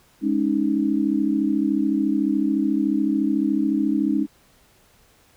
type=chord; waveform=sine; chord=Ab suspended fourth; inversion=none; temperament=equal; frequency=207.7 / 277.2 / 311.1 Hz; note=Ab3 / Db4 / Eb4; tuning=0 / 0 / 0 cents; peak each=-24 / -22 / -22 dBFS; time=0.21-4.27 s; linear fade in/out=50 ms; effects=pink hiss -57 dBFS RMS until 5.36 s